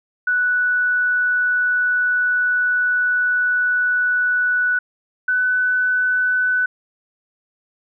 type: tone pair in turn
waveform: sine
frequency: 1480 / 1498.9 Hz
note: F#6 / F#6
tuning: 0 / +22 cents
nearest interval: unison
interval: 22 cents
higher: second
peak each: -15 dBFS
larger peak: neither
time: 0.27-4.79 / 5.28-6.66 s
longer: first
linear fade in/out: 5 ms
effects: none